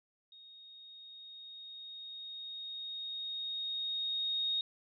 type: tone with level ramp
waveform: sine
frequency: 3729 Hz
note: A#7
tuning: in tune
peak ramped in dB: -53 to -30 dBFS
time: 0.32-4.61 s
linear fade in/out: 2 ms
effects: none